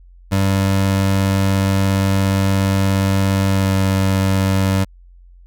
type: tone with pitch glide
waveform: 25% pulse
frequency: 97.1 to 96.1 Hz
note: G2 to G2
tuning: -16 to -34 cents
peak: -10 dBFS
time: 0.31-4.85 s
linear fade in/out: 20 ms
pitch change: -18 cents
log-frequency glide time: 3.48-3.73 s
effects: added 44 Hz sine -41 dBFS peak until 5.46 s